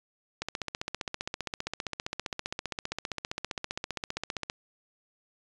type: click train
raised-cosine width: 0.2 ms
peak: -15 dBFS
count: 63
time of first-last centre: 0.42-4.499 s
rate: 15.2 Hz
effects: resampled to 22050 Hz